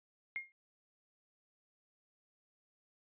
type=tone with exponential decay; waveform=sine; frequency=2132 Hz; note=C7; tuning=32 cents sharp; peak=-32 dBFS; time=0.36-0.52 s; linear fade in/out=0 ms; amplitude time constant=34 ms; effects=tanh soft clip ceiling -30 dBFS + resampled to 8000 Hz